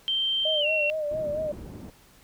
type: tone with pitch glide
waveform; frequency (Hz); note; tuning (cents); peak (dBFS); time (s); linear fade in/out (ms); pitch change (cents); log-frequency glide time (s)
sine; 3136 to 2730; G7 to F7; 0 to -40; -23; 0.08-0.9; 0; -240; 0.6-0.66
type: tone with vibrato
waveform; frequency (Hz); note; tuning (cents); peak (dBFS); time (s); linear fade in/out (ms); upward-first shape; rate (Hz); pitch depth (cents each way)
sine; 608; D#5; -40; -26; 0.45-1.52; 5; sine; 4.4; 66
type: low-pass noise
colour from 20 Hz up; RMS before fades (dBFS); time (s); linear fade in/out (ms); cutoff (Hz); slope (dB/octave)
white; -41; 1.11-1.9; 2; 270; 12
effects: pink hiss -56 dBFS RMS until 2.23 s

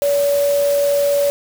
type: tone in noise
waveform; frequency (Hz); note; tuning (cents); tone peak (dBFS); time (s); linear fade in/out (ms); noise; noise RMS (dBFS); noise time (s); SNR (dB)
sine; 570; C#5; +48; -13; 0.02-1.3; 0; white; -29; 0.02-1.3; +13
effects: none

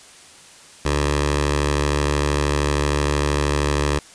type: tone with notch filter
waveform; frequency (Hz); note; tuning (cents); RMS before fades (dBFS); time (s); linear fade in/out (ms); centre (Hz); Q
10% pulse; 73; D2; -10; -20; 0.85-3.99; 5; 210; 1
effects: white hiss -45 dBFS RMS until 4.14 s + resampled to 22050 Hz

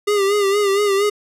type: tone with vibrato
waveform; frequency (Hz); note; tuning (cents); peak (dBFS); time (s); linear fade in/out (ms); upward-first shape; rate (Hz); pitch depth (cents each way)
square; 403; G4; +48; -15; 0.07-1.1; 10; sine; 4.3; 61
effects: low-pass 12000 Hz 12 dB/octave

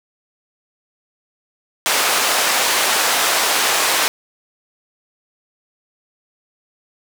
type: band-pass noise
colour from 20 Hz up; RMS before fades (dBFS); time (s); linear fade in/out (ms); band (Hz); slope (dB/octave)
pink; -17; 1.86-4.08; 0; 680 to 13000; 12
effects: none

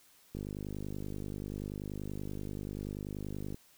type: click train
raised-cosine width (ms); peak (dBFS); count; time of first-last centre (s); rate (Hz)
3; -27; 162; 0.35-3.544; 50.4
effects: white hiss -63 dBFS RMS until 3.77 s

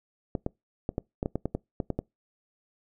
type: clicks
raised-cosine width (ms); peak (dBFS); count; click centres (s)
2; -15; 12; 0.352 / 0.464 / 0.891 / 0.981 / 1.229 / 1.259 / 1.356 / 1.456 / 1.55 / 1.802 / 1.903 / 1.99
effects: noise-tail reverb RT60 0.2 s tail -25 dB re dry

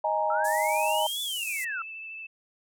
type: chord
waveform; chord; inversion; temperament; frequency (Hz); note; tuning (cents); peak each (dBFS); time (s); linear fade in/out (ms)
sine; D# suspended fourth; none; equal; 622.3 / 830.6 / 932.3; D#5 / G#5 / A#5; 0 / 0 / 0; -28; 0.04-1.07; 5
type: linear two-way sweep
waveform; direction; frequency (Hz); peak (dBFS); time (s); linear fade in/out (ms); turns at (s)
sine; up then down; 1294 to 3487 to 1294; -30; 0.3-1.82; 2; 1.22
type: band-pass noise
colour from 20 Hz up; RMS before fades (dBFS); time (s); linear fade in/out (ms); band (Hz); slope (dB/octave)
white; -38; 0.44-1.65; 10; 6700 to 12000; 24
type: tone with vibrato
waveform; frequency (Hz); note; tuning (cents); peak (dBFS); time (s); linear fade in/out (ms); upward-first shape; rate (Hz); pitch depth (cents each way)
sine; 2637; E7; 0; -37; 1.41-2.27; 10; sine; 13; 13
effects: none

